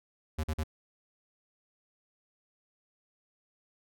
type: tone bursts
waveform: square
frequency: 77.78 Hz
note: D#2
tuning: in tune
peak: -30 dBFS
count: 3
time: 0.38-0.637 s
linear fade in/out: 10 ms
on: 57 ms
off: 43 ms
effects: none